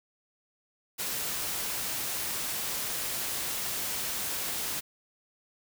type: noise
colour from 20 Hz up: white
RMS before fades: -33 dBFS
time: 0.98-4.81 s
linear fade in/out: 20 ms
effects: none